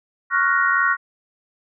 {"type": "chord", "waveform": "sine", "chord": "Gb major seventh", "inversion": "second", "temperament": "equal with one note detuned", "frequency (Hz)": [1108.7, 1396.9, 1480, 1875.5], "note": ["Db6", "F6", "Gb6", "Bb6"], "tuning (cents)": [0, 0, 0, 10], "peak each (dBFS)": -21, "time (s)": [0.3, 0.97], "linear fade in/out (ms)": 50, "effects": []}